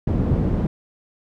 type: low-pass noise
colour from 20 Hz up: white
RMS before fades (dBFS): -20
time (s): 0.07-0.67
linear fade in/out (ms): 5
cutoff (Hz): 200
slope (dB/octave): 12
effects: none